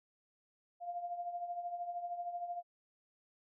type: tone with tremolo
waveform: sine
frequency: 700 Hz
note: F5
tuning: 4 cents sharp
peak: -35 dBFS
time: 0.8-2.63 s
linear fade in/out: 50 ms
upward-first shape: triangle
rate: 13 Hz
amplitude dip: 70%
effects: none